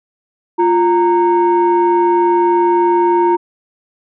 sine tone pair together, 349.2 / 925.8 Hz, F4 / A#5, 0 / -12 cents, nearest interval octave + perfect fourth, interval 1688 cents, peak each -10 / -11 dBFS, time 0.58-3.37 s, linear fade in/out 20 ms, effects tanh soft clip ceiling -5 dBFS

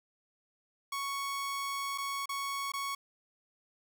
sawtooth tone with dropouts, 1110 Hz, C#6, 2 cents sharp, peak -30 dBFS, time 0.92-2.95 s, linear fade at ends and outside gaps 5 ms, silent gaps 1.978-1.982 / 2.258-2.291 / 2.72-2.736 s, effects none

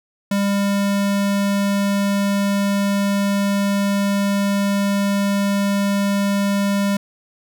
square tone, 200 Hz, G3, 35 cents sharp, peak -17 dBFS, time 0.31-6.97 s, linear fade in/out 5 ms, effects none

